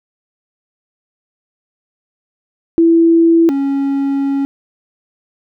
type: tone pair in turn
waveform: sine / triangle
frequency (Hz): 332.2 / 276.5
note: E4 / C#4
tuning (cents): +13 / -4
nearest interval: minor third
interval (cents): 317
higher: first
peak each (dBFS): -6 / -11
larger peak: first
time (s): 2.78-3.49 / 3.49-4.45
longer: second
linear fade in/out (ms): 0
effects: none